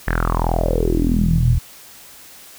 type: tone with low-pass filter sweep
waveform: sawtooth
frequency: 41.56 Hz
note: E1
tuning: 15 cents sharp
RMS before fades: -17 dBFS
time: 0.07-1.59 s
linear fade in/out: 10 ms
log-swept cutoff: 1800 to 100 Hz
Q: 7.1
effects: white hiss -42 dBFS RMS until 2.58 s